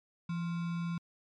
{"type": "tone with sample-and-hold", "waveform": "sine", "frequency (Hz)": 170, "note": "F3", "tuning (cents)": -46, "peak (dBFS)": -32, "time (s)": [0.29, 0.98], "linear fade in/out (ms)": 5, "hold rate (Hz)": 1225, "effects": ["low-pass 4000 Hz 12 dB/octave", "MP3 96 kbps"]}